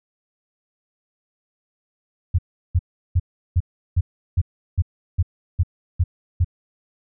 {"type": "tone bursts", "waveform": "sine", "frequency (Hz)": 87.7, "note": "F2", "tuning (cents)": 8, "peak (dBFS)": -13, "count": 11, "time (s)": [2.34, 6.446], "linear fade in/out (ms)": 10, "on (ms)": 46, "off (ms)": 360, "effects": []}